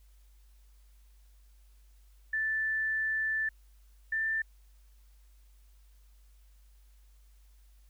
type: tone pair in turn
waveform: sine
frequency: 1760 / 1778.4 Hz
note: A6 / A6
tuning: 0 / +18 cents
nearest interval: unison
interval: 18 cents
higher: second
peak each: -28 dBFS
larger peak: neither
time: 2.33-3.49 / 4.12-4.42 s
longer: first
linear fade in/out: 5 ms
effects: added 50 Hz sine -56 dBFS peak until 7.89 s + white hiss -71 dBFS RMS until 7.89 s